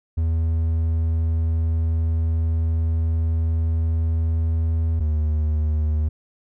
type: tone pair in turn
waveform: triangle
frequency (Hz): 81.3 / 76.91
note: E2 / D#2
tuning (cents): -23 / -20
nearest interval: minor second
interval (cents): 97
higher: first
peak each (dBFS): -16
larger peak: neither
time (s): 0.17-5 / 5-6.09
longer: first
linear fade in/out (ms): 10
effects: none